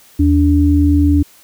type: tone pair together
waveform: sine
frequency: 80.19 / 289.5 Hz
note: E2 / D4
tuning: -47 / -25 cents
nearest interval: octave + minor seventh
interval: 2222 cents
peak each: -11 dBFS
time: 0.19-1.23 s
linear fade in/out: 10 ms
effects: white hiss -46 dBFS RMS until 1.43 s